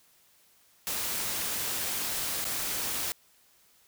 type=noise with dropouts; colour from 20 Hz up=white; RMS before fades=-32 dBFS; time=0.87-3.12 s; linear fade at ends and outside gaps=0 ms; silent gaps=2.443-2.451 s; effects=white hiss -63 dBFS RMS until 3.87 s